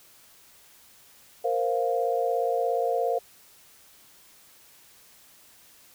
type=chord; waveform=sine; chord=Bb suspended second; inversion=none; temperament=equal; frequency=466.2 / 523.3 / 698.5 Hz; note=Bb4 / C5 / F5; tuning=0 / 0 / 0 cents; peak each=-27 / -28 / -27 dBFS; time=1.44-3.19 s; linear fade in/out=10 ms; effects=white hiss -55 dBFS RMS until 5.94 s